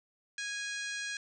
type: harmonic tone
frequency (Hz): 826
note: G#5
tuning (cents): -10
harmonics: 2 / 3 / 4 / 5 / 6 / 7 / 8 / 9 / 10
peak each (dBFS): -38 / -43 / -46 / -45 / -51 / -47 / -47 / -54 / -52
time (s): 0.38-1.17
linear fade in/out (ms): 2
effects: none